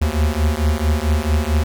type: beating tone pair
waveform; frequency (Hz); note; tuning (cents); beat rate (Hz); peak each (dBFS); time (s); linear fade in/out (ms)
square; 73.9 / 78.4; D2 / D#2; +11 / +14; 4.5; -19; 0.01-1.64; 10
effects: none